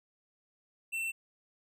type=tone with hard clipping; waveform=sine; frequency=2690 Hz; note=E7; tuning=34 cents sharp; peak=-34 dBFS; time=0.92-1.12 s; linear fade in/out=20 ms; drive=10 dB; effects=none